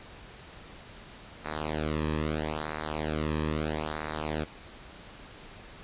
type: tone with flanger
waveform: sawtooth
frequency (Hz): 77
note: D#2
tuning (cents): -17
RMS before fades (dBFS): -32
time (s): 1.44-4.45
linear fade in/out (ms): 20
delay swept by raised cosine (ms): 0.31 to 1.41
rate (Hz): 0.77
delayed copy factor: -1
effects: pink hiss -48 dBFS RMS until 5.83 s + resampled to 8000 Hz